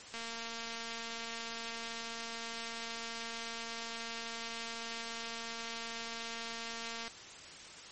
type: click train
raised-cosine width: 0.2 ms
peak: -25 dBFS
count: 1597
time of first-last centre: 0.14-7.079 s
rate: 230 Hz
effects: white hiss -50 dBFS RMS until 7.91 s + MP3 32 kbps